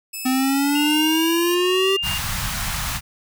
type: tone with pitch glide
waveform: 5% pulse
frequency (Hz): 2601 to 2853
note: E7 to F7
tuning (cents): -24 to +36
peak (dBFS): -20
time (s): 0.13-1.55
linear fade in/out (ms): 10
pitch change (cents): +160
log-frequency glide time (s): 0.81-1.05
type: exponential sweep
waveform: square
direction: up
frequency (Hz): 255.4 to 392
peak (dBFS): -18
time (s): 0.25-1.97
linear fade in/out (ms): 10
type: tone with tremolo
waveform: sine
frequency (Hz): 2806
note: F7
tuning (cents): +8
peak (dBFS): -20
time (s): 0.75-2.18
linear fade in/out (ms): 5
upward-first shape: triangle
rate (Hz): 1.1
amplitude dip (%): 65
type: band-stop noise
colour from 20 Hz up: pink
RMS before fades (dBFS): -25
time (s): 2.02-3.01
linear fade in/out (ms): 50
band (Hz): 180 to 830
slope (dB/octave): 24
effects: none